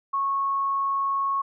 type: tone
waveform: sine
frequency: 1100 Hz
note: C#6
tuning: 14 cents flat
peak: -22 dBFS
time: 0.13-1.42 s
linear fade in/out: 10 ms
effects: none